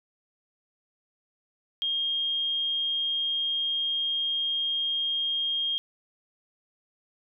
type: tone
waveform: sine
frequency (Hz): 3230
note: G#7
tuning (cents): -49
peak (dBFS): -25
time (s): 1.82-5.78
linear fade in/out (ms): 0
effects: none